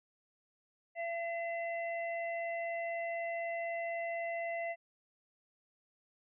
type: harmonic tone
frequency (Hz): 677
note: E5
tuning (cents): +46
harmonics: 1 / 3 / 4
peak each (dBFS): -36 / -41 / -51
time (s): 0.95-4.76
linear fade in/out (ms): 50
effects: none